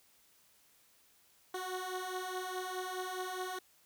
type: beating tone pair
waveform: 15% pulse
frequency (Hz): 366.1 / 370.9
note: F#4 / F#4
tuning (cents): -18 / +4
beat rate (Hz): 4.8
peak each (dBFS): -36 / -33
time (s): 1.54-3.59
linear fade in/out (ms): 5
effects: white hiss -67 dBFS RMS until 3.85 s